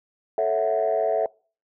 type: chord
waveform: sine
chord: F# minor seventh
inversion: first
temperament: equal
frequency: 440 / 554.4 / 659.3 / 740 Hz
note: A4 / C#5 / E5 / F#5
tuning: 0 / 0 / 0 / 0 cents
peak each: -25 / -27 / -21 / -27 dBFS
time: 0.38-1.26 s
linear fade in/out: 2 ms
effects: noise-tail reverb RT60 0.4 s tail -25 dB re dry + tanh soft clip ceiling -13 dBFS